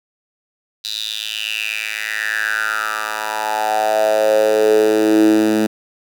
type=tone with high-pass filter sweep; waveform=10% pulse; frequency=108.1 Hz; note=A2; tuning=30 cents flat; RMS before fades=-17 dBFS; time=0.84-5.67 s; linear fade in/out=10 ms; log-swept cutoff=4100 to 250 Hz; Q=6.3; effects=none